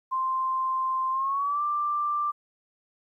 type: tone with pitch glide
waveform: sine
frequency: 1046 to 1180.9 Hz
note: C6 to D6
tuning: -1 to +9 cents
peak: -24 dBFS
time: 0.11-2.32 s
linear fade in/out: 20 ms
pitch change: +210 cents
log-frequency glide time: 1.11-1.62 s
effects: 11-bit